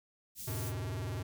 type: band-stop noise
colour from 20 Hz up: white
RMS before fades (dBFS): -44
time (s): 0.35-0.73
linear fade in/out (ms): 50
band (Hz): 210 to 5100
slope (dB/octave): 12
type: tone with vibrato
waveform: square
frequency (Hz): 107.2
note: A2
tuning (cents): -45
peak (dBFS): -36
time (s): 0.47-1.23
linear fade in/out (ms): 10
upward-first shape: square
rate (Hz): 20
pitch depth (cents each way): 290
effects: none